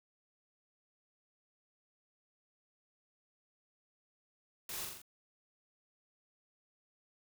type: noise with echo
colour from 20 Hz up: white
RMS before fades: -43 dBFS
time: 4.69-4.85 s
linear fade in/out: 2 ms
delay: 42 ms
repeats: 4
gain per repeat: -3 dB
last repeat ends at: 5.018 s
effects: none